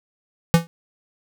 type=tone with exponential decay; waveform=square; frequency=167.5 Hz; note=E3; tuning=28 cents sharp; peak=-7 dBFS; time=0.54-0.67 s; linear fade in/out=0 ms; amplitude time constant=28 ms; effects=none